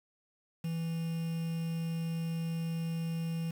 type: tone with quantisation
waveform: triangle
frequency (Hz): 164.81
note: E3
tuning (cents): 0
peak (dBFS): -30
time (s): 0.64-3.51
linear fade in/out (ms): 5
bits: 8
effects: none